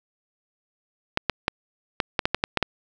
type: clicks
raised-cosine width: 0.3 ms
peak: -4 dBFS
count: 10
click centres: 1.174 / 1.297 / 1.481 / 2.002 / 2.192 / 2.255 / 2.346 / 2.439 / 2.573 / 2.627 s
effects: none